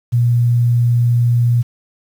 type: tone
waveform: sine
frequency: 119.8 Hz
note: A#2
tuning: 48 cents sharp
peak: -10 dBFS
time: 0.12-1.63 s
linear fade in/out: 20 ms
effects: 7-bit